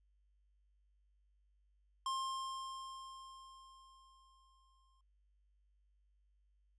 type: tone with exponential decay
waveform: square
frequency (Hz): 1061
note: C6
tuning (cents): +24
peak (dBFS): -36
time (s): 2.06-5.01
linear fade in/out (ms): 2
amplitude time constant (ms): 640
effects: added 50 Hz sine -70 dBFS peak until 6.78 s + resampled to 22050 Hz